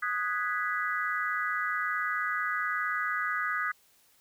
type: chord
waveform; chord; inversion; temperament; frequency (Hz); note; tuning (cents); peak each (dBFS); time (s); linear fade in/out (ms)
sine; G# minor seventh; second; equal; 1244.5 / 1480 / 1661.2 / 1975.5; D#6 / F#6 / G#6 / B6; 0 / 0 / 0 / 0; -32 / -34 / -34 / -35; 0.02-3.72; 10
effects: white hiss -64 dBFS RMS until 4.2 s